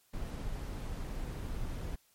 brown noise, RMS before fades -38 dBFS, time 0.13-1.96 s, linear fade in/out 10 ms, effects white hiss -69 dBFS RMS until 2.14 s + MP3 64 kbps

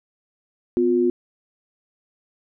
sine tone pair together, 251 / 355.8 Hz, B3 / F4, +28 / +32 cents, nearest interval tritone, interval 604 cents, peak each -21 / -17 dBFS, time 0.77-1.1 s, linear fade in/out 0 ms, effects none

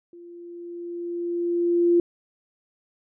sine tone with level ramp, 345.6 Hz, F4, 18 cents flat, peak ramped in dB -42 to -14 dBFS, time 0.13-2 s, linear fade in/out 2 ms, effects none

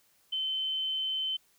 sine tone, 3071 Hz, G7, 36 cents flat, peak -29 dBFS, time 0.32-1.37 s, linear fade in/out 10 ms, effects white hiss -67 dBFS RMS until 1.58 s

